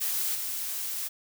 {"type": "noise with level steps", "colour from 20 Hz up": "blue", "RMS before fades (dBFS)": [-29, -33], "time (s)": [0, 1.09], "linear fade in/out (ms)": 20, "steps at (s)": 0.35, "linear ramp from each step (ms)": 2, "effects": []}